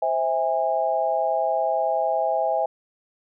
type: chord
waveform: sine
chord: C augmented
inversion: none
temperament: just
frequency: 523.3 / 654.1 / 817.6 Hz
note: C5 / E5 / G#5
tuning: 0 / -14 / -27 cents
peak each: -27 / -23 / -24 dBFS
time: 0.02-2.66 s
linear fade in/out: 5 ms
effects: none